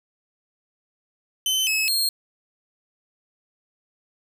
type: tone with pitch steps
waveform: sawtooth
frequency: 3059 / 2581 / 4236 Hz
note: G7 / E7 / C8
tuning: -43 / -37 / +21 cents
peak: -17 dBFS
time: 1.46-2.09 s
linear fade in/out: 2 ms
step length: 210 ms
effects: none